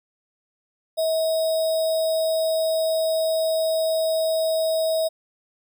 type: tone with sample-and-hold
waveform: sine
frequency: 643 Hz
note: E5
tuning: 43 cents flat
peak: -19 dBFS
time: 0.97-5.09 s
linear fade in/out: 20 ms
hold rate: 4410 Hz
effects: none